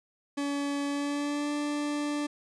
40% pulse tone with pitch glide, 284 to 293.5 Hz, C#4 to D4, +42 to -1 cents, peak -28 dBFS, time 0.37-2.27 s, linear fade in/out 10 ms, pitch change +57 cents, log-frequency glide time 0.87-1.52 s, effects resampled to 22050 Hz + 10-bit

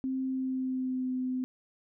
sine tone with pitch glide, 262.5 to 255.6 Hz, C4 to C4, +6 to -40 cents, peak -29 dBFS, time 0.04-1.44 s, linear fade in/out 0 ms, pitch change -46 cents, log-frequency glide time 0.24-1.12 s, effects none

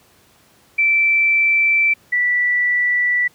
sine tone pair in turn, 2332 / 1962.7 Hz, D7 / B6, -13 / -11 cents, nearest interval minor third, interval 298 cents, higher first, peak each -12 / -14 dBFS, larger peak first, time 0.78-1.94 / 2.12-3.28 s, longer neither, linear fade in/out 10 ms, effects pink hiss -53 dBFS RMS until 3.34 s + high-pass 80 Hz 12 dB/octave

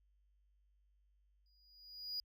triangle tone with exponential growth, 4900 Hz, D#8, 27 cents flat, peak -36 dBFS, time 1.46-2.2 s, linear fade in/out 1 ms, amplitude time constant 160 ms, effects added 50 Hz sine -70 dBFS peak until 2.24 s

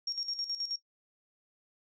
sine tone with tremolo, 5560 Hz, F8, 9 cents flat, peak -31 dBFS, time 0.07-0.76 s, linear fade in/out 5 ms, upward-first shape square, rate 9.4 Hz, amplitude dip 65%, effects noise-tail reverb RT60 0.1 s tail -17 dB re dry

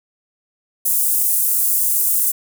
pink high-pass noise, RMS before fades -17 dBFS, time 0.85-2.32 s, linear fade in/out 10 ms, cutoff 9500 Hz, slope 24 dB/octave, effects none

